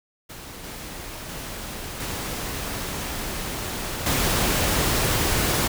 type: noise with level steps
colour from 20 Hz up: pink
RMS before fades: -39 / -36 / -34 / -30 / -22 dBFS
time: 0.29-5.68 s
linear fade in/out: 10 ms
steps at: 0.64 / 1.29 / 2 / 4.06 s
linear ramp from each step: 2 ms
effects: none